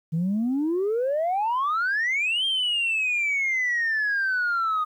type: exponential two-way sweep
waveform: sine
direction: up then down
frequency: 155.56 to 3208 to 1230 Hz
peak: -20 dBFS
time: 0.12-4.85 s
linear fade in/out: 20 ms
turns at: 2.45 s
effects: tanh soft clip ceiling -19 dBFS + 10-bit